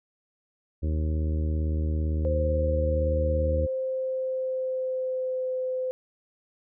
harmonic tone, 77.78 Hz, D#2, in tune, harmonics 1 / 2 / 3 / 4 / 5 / 6 / 7, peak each -24 / -36 / -38 / -37 / -42 / -46 / -44 dBFS, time 0.82-3.67 s, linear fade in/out 20 ms
sine tone with pitch glide, 523.3 to 513.1 Hz, C5 to C5, 0 to -34 cents, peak -26 dBFS, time 2.25-5.91 s, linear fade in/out 0 ms, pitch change -34 cents, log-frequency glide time 3.67-5.52 s
effects none

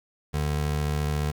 square tone pair together, 74.2 / 148.4 Hz, D2 / D3, +18 / +18 cents, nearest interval octave, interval 1200 cents, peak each -28 / -28 dBFS, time 0.33-1.32 s, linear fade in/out 20 ms, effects 10-bit

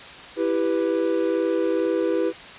triangle chord, E minor, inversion none, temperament equal, 329.6 / 392 / 493.9 Hz, E4 / G4 / B4, 0 / 0 / 0 cents, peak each -22 / -23 / -22 dBFS, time 0.36-2.33 s, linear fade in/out 50 ms, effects white hiss -40 dBFS RMS until 2.58 s + resampled to 8000 Hz

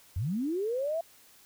sine linear sweep, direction up, 75 to 680 Hz, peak -28 dBFS, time 0.16-1.01 s, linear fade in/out 5 ms, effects white hiss -58 dBFS RMS until 1.45 s

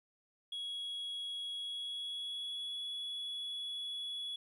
sine tone with pitch glide, 3331 to 3383 Hz, G#7 to G#7, +4 to +31 cents, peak -36 dBFS, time 0.52-4.36 s, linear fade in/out 5 ms, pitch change +27 cents, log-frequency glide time 1.54-2.84 s, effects tanh soft clip ceiling -37 dBFS + 12-bit

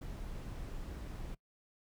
brown noise, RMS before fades -43 dBFS, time 0.01-1.35 s, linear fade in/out 10 ms, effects noise-tail reverb RT60 0.1 s tail -22 dB re dry

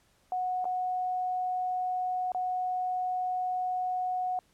sine tone with dropouts, 734 Hz, F#5, 14 cents flat, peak -28 dBFS, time 0.32-4.39 s, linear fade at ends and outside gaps 1 ms, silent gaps 0.644-0.653 / 2.319-2.347 s, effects pink hiss -67 dBFS RMS until 4.53 s + low-pass 12000 Hz 12 dB/octave

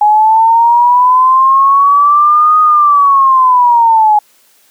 sine linear two-way sweep, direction up then down, 832 to 1245 to 832 Hz, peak -4 dBFS, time 0.01-4.19 s, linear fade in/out 5 ms, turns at 2.6 s, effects white hiss -49 dBFS RMS until 4.7 s + high-pass 200 Hz 12 dB/octave

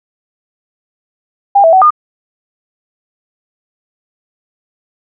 sine tone with pitch steps, 801 / 655 / 754 / 1217 Hz, G5 / E5 / F#5 / D#6, +37 / -11 / +32 / -39 cents, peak -3 dBFS, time 1.55-1.906 s, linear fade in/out 10 ms, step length 89 ms, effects none

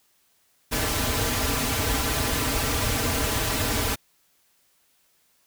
pink noise with comb filter, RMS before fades -25 dBFS, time 0.71-3.96 s, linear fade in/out 20 ms, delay 5.5 ms, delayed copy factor -0.9, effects white hiss -65 dBFS RMS until 5.46 s

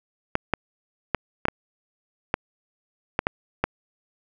clicks, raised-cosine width 0.5 ms, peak -5 dBFS, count 9, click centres 0.354 / 0.537 / 1.147 / 1.454 / 1.484 / 2.341 / 3.191 / 3.269 / 3.64 s, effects none

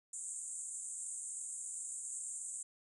pink band-pass noise, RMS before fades -44 dBFS, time 0.13-2.63 s, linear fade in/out 5 ms, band 7100 to 9200 Hz, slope 96 dB/octave, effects none

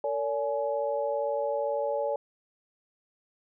sine tone cluster, 453.2 / 571 / 843 Hz, A#4 / D5 / G#5, -49 / -49 / +26 cents, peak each -33 / -28 / -34 dBFS, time 0.04-2.16 s, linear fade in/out 2 ms, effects none

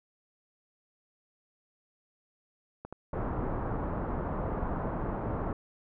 clicks, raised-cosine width 1 ms, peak -26 dBFS, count 3, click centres 2.85 / 2.926 / 3.216 s
pink low-pass noise, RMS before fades -33 dBFS, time 3.13-5.53 s, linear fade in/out 2 ms, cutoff 1200 Hz, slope 24 dB/octave
effects none

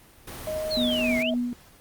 pink noise, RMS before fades -38 dBFS, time 0.27-1.23 s, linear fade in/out 5 ms
sine tone with pitch glide, 622.3 to 641.6 Hz, D#5 to E5, 0 to -47 cents, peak -27 dBFS, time 0.47-1.34 s, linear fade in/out 2 ms, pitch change +53 cents, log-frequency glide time 0.9-1.18 s
sine exponential two-way sweep, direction down then up, 4435 to 2068 to 3311 Hz, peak -26 dBFS, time 0.7-1.31 s, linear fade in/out 20 ms, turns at 1.19 s
sine tone with tremolo, 243.5 Hz, B3, 24 cents flat, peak -22 dBFS, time 0.77-1.53 s, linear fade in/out 0 ms, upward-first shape triangle, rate 3.7 Hz, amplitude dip 55%
effects pink hiss -53 dBFS RMS until 1.8 s + Opus 32 kbps

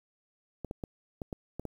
clicks, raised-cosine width 2 ms, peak -23 dBFS, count 7, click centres 0.647 / 0.711 / 0.838 / 1.218 / 1.328 / 1.596 / 1.653 s, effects 9-bit

